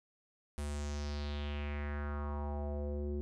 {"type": "tone with low-pass filter sweep", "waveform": "square", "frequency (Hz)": 73, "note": "D2", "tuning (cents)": -10, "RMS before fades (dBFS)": -38, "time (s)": [0.58, 3.21], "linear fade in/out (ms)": 0, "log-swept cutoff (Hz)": [9900, 340], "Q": 3.2, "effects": []}